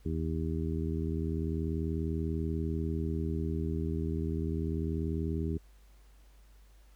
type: harmonic tone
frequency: 80.3 Hz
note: E2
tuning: 45 cents flat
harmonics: 1 / 2 / 3 / 4 / 5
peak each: -33 / -36 / -38 / -39 / -40 dBFS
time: 0.05-5.58 s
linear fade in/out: 10 ms
effects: added 50 Hz sine -55 dBFS peak until 6.95 s + pink hiss -67 dBFS RMS until 6.95 s